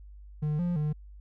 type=tone with pitch steps; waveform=triangle; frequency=151 / 175.3 / 150.6 Hz; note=D3 / F3 / D3; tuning=+48 / +7 / +44 cents; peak=-24 dBFS; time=0.42-0.93 s; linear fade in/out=10 ms; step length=170 ms; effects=added 50 Hz sine -45 dBFS peak until 1.2 s